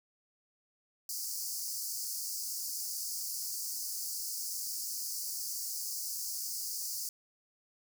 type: high-pass noise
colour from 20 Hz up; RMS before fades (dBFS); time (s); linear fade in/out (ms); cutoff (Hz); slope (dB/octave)
pink; -38; 1.09-7.09; 2; 4600; 96
effects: none